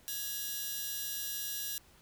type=tone cluster; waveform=5% pulse; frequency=1661 / 2850 / 3683 / 4057 / 5780 Hz; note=G#6 / F7 / A#7 / B7 / F#8; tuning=0 / +34 / -22 / +46 / -41 cents; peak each=-33 / -34 / -36 / -37 / -35 dBFS; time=0.08-1.78 s; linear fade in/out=0 ms; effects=pink hiss -62 dBFS RMS until 2.01 s